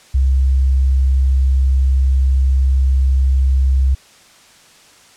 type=tone; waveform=sine; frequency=66.2 Hz; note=C2; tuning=21 cents sharp; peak=-10 dBFS; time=0.14-3.95 s; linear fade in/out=10 ms; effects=white hiss -46 dBFS RMS until 5.16 s + low-pass 8000 Hz 12 dB/octave